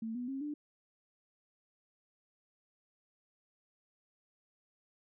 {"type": "tone with pitch steps", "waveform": "sine", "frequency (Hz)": [224.1, 245.8, 269.6, 295.7], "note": ["A3", "B3", "C#4", "D4"], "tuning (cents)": [32, -8, -48, 12], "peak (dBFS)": -36, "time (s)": [0.02, 0.54], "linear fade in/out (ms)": 5, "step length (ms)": 130, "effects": []}